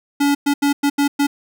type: tone bursts at uneven times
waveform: square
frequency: 284.7 Hz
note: C#4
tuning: 46 cents sharp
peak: -14 dBFS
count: 6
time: 0.2-0.35 / 0.46-0.54 / 0.62-0.73 / 0.83-0.9 / 0.98-1.08 / 1.19-1.27 s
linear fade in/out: 10 ms
effects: none